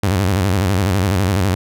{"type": "tone with vibrato", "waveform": "sawtooth", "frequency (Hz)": 95.4, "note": "G2", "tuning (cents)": -47, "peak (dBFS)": -10, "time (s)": [0.03, 1.55], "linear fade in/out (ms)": 5, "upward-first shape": "square", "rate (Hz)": 12, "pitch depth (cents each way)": 120, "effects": []}